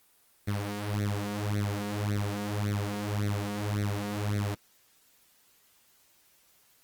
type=tone with flanger; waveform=sawtooth; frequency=102.9 Hz; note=G#2; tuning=16 cents flat; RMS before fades=-31 dBFS; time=0.47-4.55 s; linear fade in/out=10 ms; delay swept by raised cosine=0.49 to 4.29 ms; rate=1.8 Hz; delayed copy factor=+0.9; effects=white hiss -64 dBFS RMS until 6.83 s + Opus 24 kbps